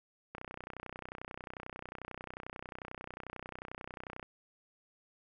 click train, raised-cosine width 0.5 ms, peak -27 dBFS, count 122, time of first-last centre 0.35-4.228 s, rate 31.2 Hz, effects none

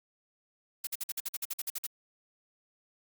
blue noise bursts, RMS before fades -34 dBFS, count 13, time 0.84-1.867 s, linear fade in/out 5 ms, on 31 ms, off 52 ms, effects Opus 48 kbps

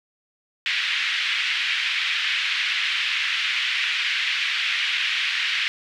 white band-pass noise, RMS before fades -24 dBFS, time 0.66-5.68 s, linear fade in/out 0 ms, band 1800 to 3200 Hz, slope 24 dB/octave, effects none

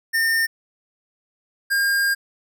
square tone pair in turn, 1814 / 1611.4 Hz, A#6 / G6, -48 / +47 cents, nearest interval major second, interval 205 cents, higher first, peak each -18 / -18 dBFS, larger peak neither, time 0.13-0.47 / 1.7-2.15 s, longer second, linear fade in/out 20 ms, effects none

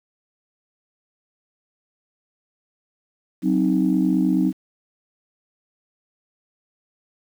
sine chord, C diminished, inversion second, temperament equal with one note detuned, 186.93 / 261.6 / 311.1 Hz, Gb3 / C4 / Eb4, +18 / 0 / 0 cents, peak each -20 dBFS, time 3.42-4.53 s, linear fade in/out 50 ms, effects tanh soft clip ceiling -8 dBFS + 8-bit

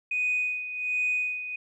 sine tone with tremolo, 2489 Hz, D#7, in tune, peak -22 dBFS, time 0.11-1.56 s, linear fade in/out 5 ms, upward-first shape sine, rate 1.3 Hz, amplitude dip 70%, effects tanh soft clip ceiling -19 dBFS

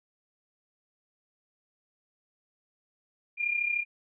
sine tone with amplitude modulation, 2407 Hz, D7, 42 cents sharp, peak -23 dBFS, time 3.37-3.85 s, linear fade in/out 50 ms, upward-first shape sine, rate 33.4 Hz, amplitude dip 70%, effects none

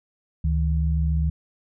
sine tone pair together, 72.05 / 159.1 Hz, D2 / D#3, -33 / +39 cents, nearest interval octave + major second, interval 1372 cents, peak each -20 / -25 dBFS, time 0.44-1.3 s, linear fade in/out 5 ms, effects none

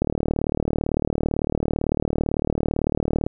click train, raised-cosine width 2 ms, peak -8 dBFS, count 124, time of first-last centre 0.02-3.265 s, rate 37.9 Hz, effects none

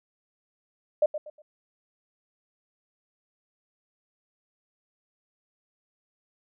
sine tone with echo, 604 Hz, D5, 48 cents sharp, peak -17 dBFS, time 1.02-1.06 s, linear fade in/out 5 ms, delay 120 ms, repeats 3, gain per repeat -11 dB, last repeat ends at 1.42 s, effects none

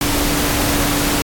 sine tone in noise, 289.7 Hz, D4, 24 cents flat, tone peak -21 dBFS, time 0.01-1.22 s, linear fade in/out 2 ms, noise pink, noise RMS -18 dBFS, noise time 0.01-1.22 s, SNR -6 dB, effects AAC 64 kbps

